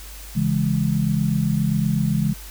sine chord, C# minor, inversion none, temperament just, 138.59 / 166.31 / 207.9 Hz, C#3 / E3 / G#3, 0 / +16 / +2 cents, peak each -22 dBFS, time 0.35-2.34 s, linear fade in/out 20 ms, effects added 50 Hz sine -37 dBFS peak until 2.5 s + white hiss -41 dBFS RMS until 2.5 s

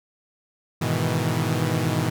sawtooth chord, E major seventh, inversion first, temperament equal with one note detuned, 103.83 / 123.47 / 155.56 / 164.05 Hz, G#2 / B2 / D#3 / E3, 0 / 0 / 0 / -8 cents, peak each -24 / -22 / -23 / -23 dBFS, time 0.81-2.1 s, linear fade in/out 10 ms, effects none

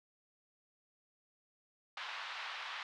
pink band-pass noise, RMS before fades -44 dBFS, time 1.97-2.83 s, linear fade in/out 2 ms, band 910 to 3900 Hz, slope 24 dB/octave, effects none

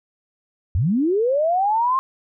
sine linear sweep, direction up, 70.9 to 1077 Hz, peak -16 dBFS, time 0.75-1.99 s, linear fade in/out 0 ms, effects none

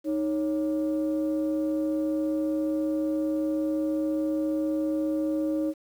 sine tone pair together, 311.1 / 554.3 Hz, D#4 / C#5, 0 / 0 cents, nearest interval minor seventh, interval 1000 cents, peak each -24 / -30 dBFS, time 0.04-5.74 s, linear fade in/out 50 ms, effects tanh soft clip ceiling -19 dBFS + 9-bit

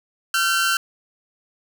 sawtooth tone pair together, 1370 / 1537.8 Hz, F6 / G6, -34 / -34 cents, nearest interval major second, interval 200 cents, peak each -17 dBFS, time 0.34-0.77 s, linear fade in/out 2 ms, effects none

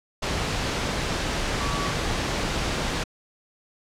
sine tone in noise, 1139 Hz, C#6, 47 cents sharp, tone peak -31 dBFS, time 1.6-1.92 s, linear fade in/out 10 ms, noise pink, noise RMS -26 dBFS, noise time 0.22-3.04 s, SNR -8 dB, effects low-pass 6000 Hz 12 dB/octave

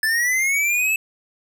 square linear sweep, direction up, 1730 to 2637 Hz, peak -18 dBFS, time 0.03-0.96 s, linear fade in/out 2 ms, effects none

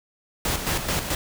pink noise with tremolo, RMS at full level -24 dBFS, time 0.45-1.15 s, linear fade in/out 2 ms, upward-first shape square, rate 4.6 Hz, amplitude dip 55%, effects none

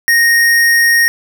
square tone, 1861 Hz, A#6, 3 cents flat, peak -8 dBFS, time 0.08-1.08 s, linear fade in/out 0 ms, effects none

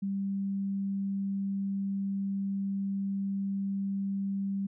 sine tone, 196.6 Hz, G3, 5 cents sharp, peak -29 dBFS, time 0.02-4.67 s, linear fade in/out 10 ms, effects none

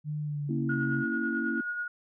sine tone with pitch glide, 150.3 to 137.03 Hz, D3 to C#3, +40 to -20 cents, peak -30 dBFS, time 0.04-1.05 s, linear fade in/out 50 ms, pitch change -160 cents, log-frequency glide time 0.21-0.8 s
sine chord, A# diminished, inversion none, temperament equal, 233.1 / 277.2 / 329.6 Hz, A#3 / C#4 / E4, 0 / 0 / 0 cents, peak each -32 / -35 / -33 dBFS, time 0.49-1.61 s, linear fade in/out 5 ms
sine tone with tremolo, 1444 Hz, F#6, 43 cents flat, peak -29 dBFS, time 0.69-1.88 s, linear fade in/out 5 ms, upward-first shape sine, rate 9.2 Hz, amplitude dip 40%
effects tanh soft clip ceiling -14 dBFS

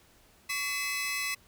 sawtooth tone cluster, 1129 / 2024 / 2594 Hz, C#6 / B6 / E7, +31 / +42 / -28 cents, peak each -36 / -30 / -31 dBFS, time 0.49-1.35 s, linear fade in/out 10 ms, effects pink hiss -61 dBFS RMS until 1.47 s

